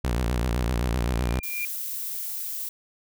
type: tone with vibrato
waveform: sawtooth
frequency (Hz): 60.2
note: B1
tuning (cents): -44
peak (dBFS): -19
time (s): 0.04-1.4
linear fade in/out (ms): 5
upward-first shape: sine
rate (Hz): 7.8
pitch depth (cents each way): 140
type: tone with exponential growth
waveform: sine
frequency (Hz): 2395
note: D7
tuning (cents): +33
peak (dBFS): -26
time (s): 1-1.65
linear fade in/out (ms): 1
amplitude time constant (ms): 140
type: noise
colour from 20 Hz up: violet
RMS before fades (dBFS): -32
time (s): 1.43-2.69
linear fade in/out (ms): 5
effects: none